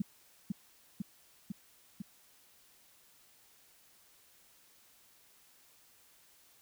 sine tone with echo, 199.7 Hz, G3, 32 cents sharp, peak -28 dBFS, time 0-0.02 s, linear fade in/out 5 ms, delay 500 ms, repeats 4, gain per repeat -2 dB, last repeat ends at 2.02 s, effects white hiss -64 dBFS RMS until 6.61 s

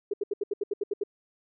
sine tone bursts, 406.5 Hz, G#4, 37 cents flat, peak -25 dBFS, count 10, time 0.11-1.036 s, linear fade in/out 5 ms, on 26 ms, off 74 ms, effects none

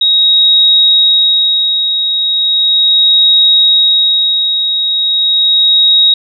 sine tone with tremolo, 3787 Hz, A#7, 27 cents sharp, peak -4 dBFS, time 0.01-6.14 s, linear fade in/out 5 ms, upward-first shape sine, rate 0.37 Hz, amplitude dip 50%, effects none

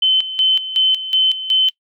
sine tone with tremolo, 3062 Hz, G7, 41 cents flat, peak -11 dBFS, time 0.02-1.7 s, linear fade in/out 5 ms, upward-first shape square, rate 2.7 Hz, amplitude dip 75%, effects noise-tail reverb RT60 0.1 s tail -21 dB re dry

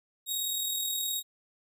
15% pulse tone with amplitude modulation, 3772 Hz, A#7, 20 cents sharp, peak -21 dBFS, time 0.26-1.23 s, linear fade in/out 50 ms, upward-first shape sine, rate 39 Hz, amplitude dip 35%, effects none

